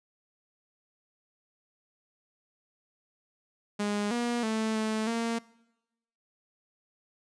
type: tone with pitch steps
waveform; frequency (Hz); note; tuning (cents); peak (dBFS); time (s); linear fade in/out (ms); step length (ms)
sawtooth; 206.2 / 239.1 / 220.1 / 218.2 / 230.6; G#3 / A#3 / A3 / A3 / A#3; -12 / +44 / +1 / -14 / -19; -24; 3.79-5.39; 10; 320
effects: noise-tail reverb RT60 0.9 s tail -22 dB re dry + resampled to 22050 Hz